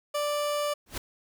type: tone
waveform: 30% pulse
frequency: 587.3 Hz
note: D5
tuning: in tune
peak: -24 dBFS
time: 0.14-0.74 s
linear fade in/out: 10 ms
type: noise with exponential growth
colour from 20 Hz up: pink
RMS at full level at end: -28 dBFS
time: 0.86-0.98 s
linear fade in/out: 5 ms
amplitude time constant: 26 ms
effects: none